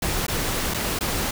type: noise with dropouts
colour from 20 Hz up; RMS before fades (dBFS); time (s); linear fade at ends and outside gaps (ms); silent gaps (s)
pink; -25; 0.02-1.31; 5; 0.267-0.281 / 0.739-0.743 / 0.99-1.008
effects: none